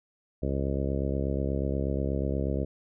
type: harmonic tone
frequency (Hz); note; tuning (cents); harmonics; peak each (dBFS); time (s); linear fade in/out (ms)
68.3; C#2; -25; 1 / 2 / 3 / 4 / 5 / 6 / 7 / 8 / 9; -30 / -33 / -35 / -36 / -37 / -38 / -38 / -39 / -40; 0.42-2.65; 10
effects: none